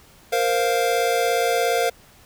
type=chord; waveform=square; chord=Bb suspended second; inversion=none; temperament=equal; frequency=466.2 / 523.3 / 698.5 Hz; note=Bb4 / C5 / F5; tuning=0 / 0 / 0 cents; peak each=-23 / -25 / -23 dBFS; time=0.32-1.9 s; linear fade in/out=10 ms; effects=pink hiss -51 dBFS RMS until 2.25 s

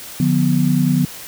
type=chord; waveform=sine; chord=B diminished; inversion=first; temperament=just; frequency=148.16 / 177.8 / 246.9 Hz; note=D3 / F3 / B3; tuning=+16 / +31 / 0 cents; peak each=-17 dBFS; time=0.2-1.05 s; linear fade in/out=2 ms; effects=white hiss -34 dBFS RMS until 1.27 s

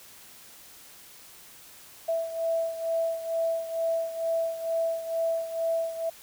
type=beating tone pair; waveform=sine; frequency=659 / 661.2 Hz; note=E5 / E5; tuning=-1 / +5 cents; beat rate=2.2 Hz; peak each=-27 / -32 dBFS; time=2.08-6.1 s; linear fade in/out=10 ms; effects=white hiss -50 dBFS RMS until 6.22 s

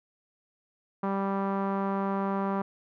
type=tone with low-pass filter; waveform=sawtooth; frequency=196 Hz; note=G3; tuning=in tune; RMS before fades=-29 dBFS; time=1.03-2.62 s; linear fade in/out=5 ms; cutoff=1100 Hz; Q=2.6; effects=none

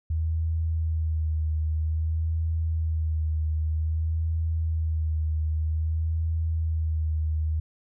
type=tone with vibrato; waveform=sine; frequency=79.5 Hz; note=D#2; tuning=38 cents sharp; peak=-23 dBFS; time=0.1-7.6 s; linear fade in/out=5 ms; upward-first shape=sine; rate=0.52 Hz; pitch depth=33 cents each way; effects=none

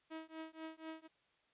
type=tone with tremolo; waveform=sawtooth; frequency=319.5 Hz; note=D#4; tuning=46 cents sharp; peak=-39 dBFS; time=0.1-1.08 s; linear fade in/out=20 ms; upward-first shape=triangle; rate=4.1 Hz; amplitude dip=100%; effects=white hiss -75 dBFS RMS until 1.53 s + resampled to 8000 Hz

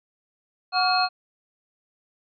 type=tone cluster; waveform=sine; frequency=736 / 1132 / 1412 / 2563 / 4237 Hz; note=F#5 / C#6 / F6 / E7 / C8; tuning=-9 / +36 / +19 / -49 / +21 cents; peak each=-22 / -27 / -27 / -31 / -24 dBFS; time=0.72-1.09 s; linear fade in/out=50 ms; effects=none

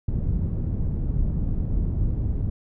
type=low-pass noise; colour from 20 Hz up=pink; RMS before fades=-24 dBFS; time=0.08-2.5 s; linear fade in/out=5 ms; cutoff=160 Hz; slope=12 dB/octave; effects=none

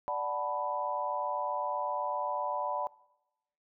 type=chord; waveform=sine; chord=B minor seventh; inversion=first; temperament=equal; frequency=587.3 / 740 / 880 / 987.8 Hz; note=D5 / F#5 / A5 / B5; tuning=0 / 0 / 0 / 0 cents; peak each=-36 / -38 / -37 / -34 dBFS; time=0.08-2.87 s; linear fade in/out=0 ms; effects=noise-tail reverb RT60 0.9 s tail -21 dB re dry

